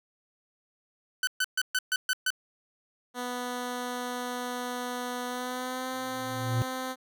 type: tone bursts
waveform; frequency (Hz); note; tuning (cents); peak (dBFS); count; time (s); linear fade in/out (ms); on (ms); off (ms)
sawtooth; 1507; F#6; +31; -21; 7; 1.23-2.304; 2; 42; 130
type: tone with pitch glide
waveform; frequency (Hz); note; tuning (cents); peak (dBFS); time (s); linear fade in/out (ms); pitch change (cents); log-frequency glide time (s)
10% pulse; 246.9 to 258.4; B3 to C4; 0 to -21; -24; 3.14-6.96; 50; +79; 5.27-5.9
type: tone with exponential growth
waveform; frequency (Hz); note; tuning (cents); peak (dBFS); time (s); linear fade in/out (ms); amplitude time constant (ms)
triangle; 117.1; A#2; +8; -20; 5.93-6.62; 0; 150
effects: none